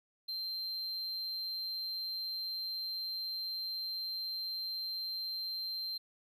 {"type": "tone", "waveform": "triangle", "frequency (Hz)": 4142, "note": "C8", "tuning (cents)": -18, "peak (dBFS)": -35, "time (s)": [0.28, 5.98], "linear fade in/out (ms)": 10, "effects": []}